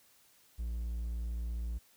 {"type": "tone", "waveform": "triangle", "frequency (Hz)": 57.8, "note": "A#1", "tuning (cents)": -14, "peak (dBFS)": -32, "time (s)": [0.58, 1.79], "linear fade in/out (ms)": 20, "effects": ["white hiss -65 dBFS RMS until 1.96 s"]}